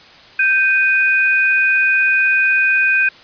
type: tone pair together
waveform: sine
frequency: 1564 / 2480 Hz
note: G6 / D#7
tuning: -4 / -6 cents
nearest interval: minor sixth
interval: 798 cents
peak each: -14 dBFS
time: 0.39-3.09 s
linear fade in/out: 5 ms
effects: white hiss -42 dBFS RMS until 3.23 s + resampled to 11025 Hz